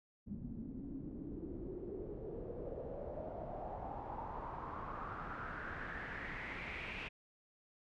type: noise with low-pass filter sweep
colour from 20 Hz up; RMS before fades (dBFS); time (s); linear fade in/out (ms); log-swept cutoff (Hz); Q
pink; -45; 0.26-7.09; 20; 210 to 2600; 4.9
effects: none